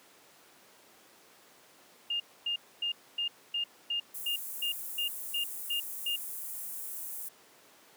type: tone bursts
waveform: sine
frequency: 2822 Hz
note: F7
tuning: 17 cents sharp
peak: -29 dBFS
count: 12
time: 2.1-6.16 s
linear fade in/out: 5 ms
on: 100 ms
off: 260 ms
type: high-pass noise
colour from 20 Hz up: white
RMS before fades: -40 dBFS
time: 4.14-7.29 s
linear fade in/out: 10 ms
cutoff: 8600 Hz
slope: 24 dB/octave
effects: pink hiss -58 dBFS RMS until 7.96 s + high-pass 300 Hz 12 dB/octave